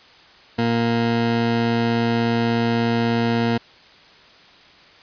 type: tone pair together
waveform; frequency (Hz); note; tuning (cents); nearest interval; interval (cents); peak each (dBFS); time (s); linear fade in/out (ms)
20% pulse; 116.55 / 233.1; A#2 / A#3; 0 / 0; octave; 1200; -17; 0.58-3.58; 10
effects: white hiss -48 dBFS RMS until 5.02 s + resampled to 11025 Hz